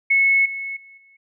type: tone with level steps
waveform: sine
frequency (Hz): 2195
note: C#7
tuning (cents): -18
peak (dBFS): -13 / -26 / -43 / -50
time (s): 0.1-1.17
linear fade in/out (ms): 10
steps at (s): 0.45 / 0.76 / 0.97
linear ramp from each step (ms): 10
effects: none